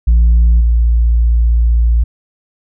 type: tone with level steps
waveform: sine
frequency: 57.7 Hz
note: A#1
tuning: 17 cents flat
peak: -3 / -6 dBFS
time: 0.07-2.04 s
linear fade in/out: 10 ms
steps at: 0.6 s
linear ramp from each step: 10 ms
effects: tanh soft clip ceiling -4 dBFS